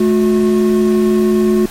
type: tone pair together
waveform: triangle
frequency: 215.5 / 362.4 Hz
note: A3 / F#4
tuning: -36 / -36 cents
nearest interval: major sixth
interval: 900 cents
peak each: -10 dBFS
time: 0-1.66 s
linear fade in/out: 5 ms
effects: pink hiss -32 dBFS RMS until 1.7 s + MP3 64 kbps